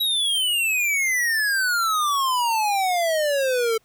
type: exponential sweep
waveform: square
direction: down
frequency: 3890 to 440 Hz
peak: -20 dBFS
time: 0-3.78 s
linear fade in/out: 10 ms
effects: pink hiss -63 dBFS RMS until 3.84 s